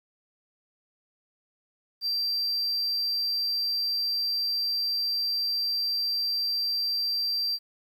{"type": "tone", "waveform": "triangle", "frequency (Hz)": 4706, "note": "D8", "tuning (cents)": 3, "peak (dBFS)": -24, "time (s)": [2.01, 7.59], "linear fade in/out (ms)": 50, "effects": ["10-bit"]}